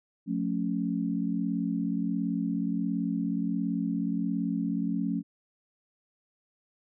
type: chord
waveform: sine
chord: F augmented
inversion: none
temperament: equal with one note detuned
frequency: 178.59 / 220 / 277.2 Hz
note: F3 / A3 / C#4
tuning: +39 / 0 / 0 cents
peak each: -31 dBFS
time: 0.26-5.23 s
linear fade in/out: 50 ms
effects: none